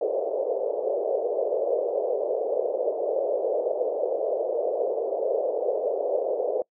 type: band-pass noise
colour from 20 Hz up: white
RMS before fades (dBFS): -26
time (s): 0.01-6.62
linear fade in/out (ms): 2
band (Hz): 430 to 600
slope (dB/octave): 48
effects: noise-tail reverb RT60 0.1 s tail -24 dB re dry